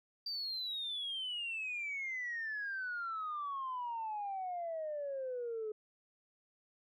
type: exponential sweep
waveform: sine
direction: down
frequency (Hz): 4699 to 423.1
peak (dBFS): -36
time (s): 0.26-5.72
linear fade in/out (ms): 5
effects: tanh soft clip ceiling -33 dBFS